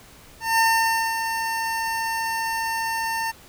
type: tone with ADSR envelope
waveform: 25% pulse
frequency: 905 Hz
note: A5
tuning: 48 cents sharp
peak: -12 dBFS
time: 0.4-3.32 s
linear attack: 190 ms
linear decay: 550 ms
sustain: -8 dB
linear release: 20 ms
effects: pink hiss -48 dBFS RMS until 3.48 s